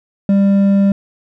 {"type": "tone with hard clipping", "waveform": "sine", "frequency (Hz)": 198, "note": "G3", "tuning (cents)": 18, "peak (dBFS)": -10, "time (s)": [0.29, 0.92], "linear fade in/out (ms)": 2, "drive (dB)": 5, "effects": []}